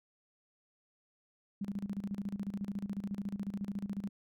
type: tone with tremolo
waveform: sine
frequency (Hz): 200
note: G3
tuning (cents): +35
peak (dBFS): -33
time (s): 1.61-4.09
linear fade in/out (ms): 5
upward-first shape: square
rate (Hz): 14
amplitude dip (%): 80
effects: none